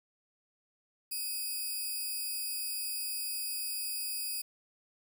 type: tone pair together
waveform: 5% pulse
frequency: 2549 / 4812 Hz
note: D#7 / D8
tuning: +41 / +41 cents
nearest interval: major seventh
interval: 1100 cents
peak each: -33 / -28 dBFS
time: 1.11-4.42 s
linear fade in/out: 10 ms
effects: 10-bit